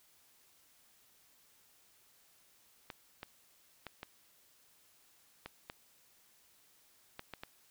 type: clicks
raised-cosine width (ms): 0.3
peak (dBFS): -27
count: 9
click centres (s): 2.902 / 3.231 / 3.867 / 4.031 / 5.46 / 5.699 / 7.194 / 7.337 / 7.435
effects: white hiss -67 dBFS RMS until 7.7 s